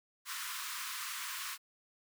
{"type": "high-pass noise", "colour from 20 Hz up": "pink", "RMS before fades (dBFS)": -41, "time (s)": [0.25, 1.58], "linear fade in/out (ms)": 50, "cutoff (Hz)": 990, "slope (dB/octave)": 96, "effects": []}